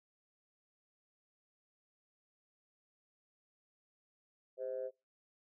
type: tone with amplitude modulation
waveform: sine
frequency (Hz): 520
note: C5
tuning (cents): -11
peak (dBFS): -33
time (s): 4.57-4.91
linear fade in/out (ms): 50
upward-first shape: sine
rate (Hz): 120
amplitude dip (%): 95
effects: noise-tail reverb RT60 0.2 s tail -18 dB re dry + tanh soft clip ceiling -29 dBFS